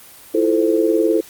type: chord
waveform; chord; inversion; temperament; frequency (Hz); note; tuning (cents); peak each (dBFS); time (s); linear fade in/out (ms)
sine; F major seventh; third; equal with one note detuned; 329.6 / 349.2 / 440 / 519.9; E4 / F4 / A4 / C5; 0 / 0 / 0 / -11; -17 / -22 / -17 / -21; 0.34-1.21; 10
effects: white hiss -42 dBFS RMS until 1.29 s + Opus 24 kbps